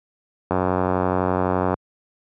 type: click train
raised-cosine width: 1 ms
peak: -6 dBFS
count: 114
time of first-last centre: 0.51-1.741 s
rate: 91.8 Hz
effects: high-pass 80 Hz 12 dB/octave